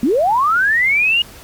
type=linear sweep; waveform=sine; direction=up; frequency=215.8 to 2893 Hz; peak=-11 dBFS; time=0.03-1.22 s; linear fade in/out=2 ms; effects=pink hiss -39 dBFS RMS until 1.43 s + MP3 96 kbps